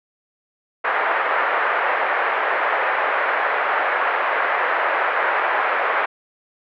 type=band-pass noise; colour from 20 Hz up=white; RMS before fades=-20 dBFS; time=0.84-6.06 s; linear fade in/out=10 ms; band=500 to 1900 Hz; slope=24 dB/octave; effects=low-pass 3000 Hz 12 dB/octave